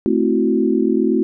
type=chord; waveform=sine; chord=F# half-diminished seventh; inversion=first; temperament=equal; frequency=220 / 261.6 / 329.6 / 370 Hz; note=A3 / C4 / E4 / F#4; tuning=0 / 0 / 0 / 0 cents; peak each=-19 dBFS; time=0.06-1.23 s; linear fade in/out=0 ms; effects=none